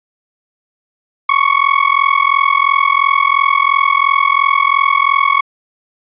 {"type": "tone with amplitude modulation", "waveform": "30% pulse", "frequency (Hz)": 1109, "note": "C#6", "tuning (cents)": 0, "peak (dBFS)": -3, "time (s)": [1.29, 5.41], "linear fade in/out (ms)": 5, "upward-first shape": "sine", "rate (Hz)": 42.9, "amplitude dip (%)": 90, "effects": ["resampled to 8000 Hz"]}